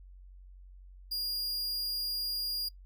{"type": "tone", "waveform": "45% pulse", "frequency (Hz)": 4834, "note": "D8", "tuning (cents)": 49, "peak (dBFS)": -31, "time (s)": [1.11, 2.69], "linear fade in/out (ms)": 10, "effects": ["noise-tail reverb RT60 0.1 s tail -22 dB re dry", "added 46 Hz sine -49 dBFS peak until 2.85 s"]}